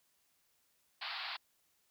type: band-pass noise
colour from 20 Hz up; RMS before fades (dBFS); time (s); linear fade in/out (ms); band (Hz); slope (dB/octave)
white; -42; 1.01-1.37; 10; 680 to 4700; 96
effects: white hiss -75 dBFS RMS until 1.9 s